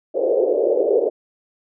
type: band-pass noise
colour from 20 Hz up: pink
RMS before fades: -18 dBFS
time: 0.14-1.1 s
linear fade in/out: 20 ms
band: 390 to 560 Hz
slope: 48 dB/octave
effects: none